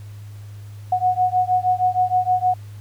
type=beating tone pair; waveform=sine; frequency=730 / 736.4 Hz; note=F#5 / F#5; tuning=-24 / -8 cents; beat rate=6.4 Hz; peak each=-19 dBFS; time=0.92-2.54 s; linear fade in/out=5 ms; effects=added 103 Hz sine -34 dBFS peak until 2.8 s + pink hiss -52 dBFS RMS until 2.8 s